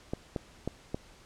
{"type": "clicks", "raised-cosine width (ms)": 2, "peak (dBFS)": -18, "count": 4, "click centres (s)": [0.135, 0.362, 0.676, 0.945], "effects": ["pink hiss -56 dBFS RMS until 1.25 s", "low-pass 8000 Hz 12 dB/octave"]}